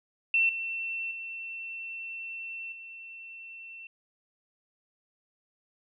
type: tone with level steps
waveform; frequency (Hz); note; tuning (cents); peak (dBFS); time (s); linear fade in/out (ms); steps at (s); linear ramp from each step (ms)
sine; 2695; E7; +38; -21 / -31 / -36 / -42; 0.34-3.87; 2; 0.49 / 1.11 / 2.72; 2
effects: none